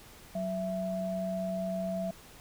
sine tone pair together, 186.05 / 663 Hz, F#3 / E5, +10 / +10 cents, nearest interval octave + minor seventh, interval 2200 cents, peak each -34 / -33 dBFS, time 0.35-2.11 s, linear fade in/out 5 ms, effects pink hiss -53 dBFS RMS until 2.4 s

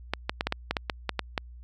clicks, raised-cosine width 0.3 ms, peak -10 dBFS, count 11, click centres 0.136 / 0.295 / 0.409 / 0.47 / 0.524 / 0.71 / 0.768 / 0.898 / 1.093 / 1.193 / 1.378 s, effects added 60 Hz sine -43 dBFS peak until 1.63 s

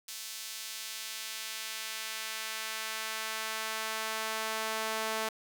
sawtooth tone with high-pass filter sweep, 220 Hz, A3, in tune, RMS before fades -37 dBFS, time 0.08-5.29 s, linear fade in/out 5 ms, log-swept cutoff 4500 to 660 Hz, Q 0.74, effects none

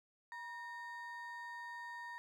triangle ring-modulated tone, 1396.9 Hz, F6, in tune, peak -40 dBFS, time 0.32-2.18 s, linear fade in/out 0 ms, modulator 440 Hz, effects none

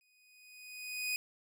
sawtooth tone with exponential growth, 2489 Hz, D#7, in tune, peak -28 dBFS, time 0.01-1.16 s, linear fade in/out 1 ms, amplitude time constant 250 ms, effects none

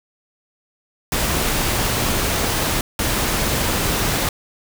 pink noise bursts at uneven times, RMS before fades -20 dBFS, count 2, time 1.12-2.81 / 2.99-4.29 s, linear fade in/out 2 ms, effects none

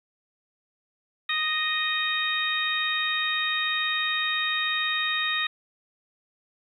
harmonic tone, 621 Hz, D#5, 3 cents flat, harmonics 2 / 3 / 4 / 5 / 6, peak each -32 / -28 / -31 / -38 / -28 dBFS, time 1.29-5.47 s, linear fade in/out 5 ms, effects 10-bit

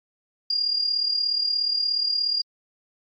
sine tone with amplitude modulation, 4819 Hz, D8, 44 cents sharp, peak -18 dBFS, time 0.5-2.42 s, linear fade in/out 5 ms, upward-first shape sine, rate 36.9 Hz, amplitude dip 60%, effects MP3 32 kbps

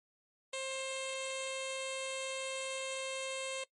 10% pulse tone with notch filter, 530 Hz, C5, 22 cents sharp, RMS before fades -39 dBFS, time 0.53-3.64 s, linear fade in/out 5 ms, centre 1400 Hz, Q 0.74, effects noise-tail reverb RT60 0.1 s tail -21 dB re dry + MP3 48 kbps

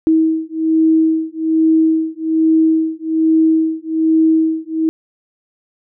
sine beating tone pair, 319.5 / 320.7 Hz, D#4 / E4, +46 / -48 cents, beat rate 1.2 Hz, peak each -14 dBFS, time 0.07-4.89 s, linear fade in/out 0 ms, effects none

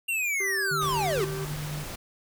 square linear sweep, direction down, 2794 to 337.5 Hz, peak -26 dBFS, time 0.08-1.25 s, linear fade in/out 10 ms
harmonic tone, 388.6 Hz, G4, 15 cents flat, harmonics 1 / 3 / 4, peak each -33 / -45 / -48 dBFS, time 0.4-1.45 s, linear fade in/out 5 ms
sine tone with tremolo, 149.5 Hz, D3, 31 cents sharp, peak -31 dBFS, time 0.71-1.84 s, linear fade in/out 5 ms, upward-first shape sine, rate 8.9 Hz, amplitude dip 25%
pink noise, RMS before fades -38 dBFS, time 0.81-1.96 s, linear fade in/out 10 ms
effects none

